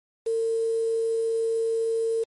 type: tone with quantisation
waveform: sine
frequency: 453.3 Hz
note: A#4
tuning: 48 cents flat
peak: -22 dBFS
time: 0.26-2.24 s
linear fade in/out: 10 ms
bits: 7
effects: MP3 48 kbps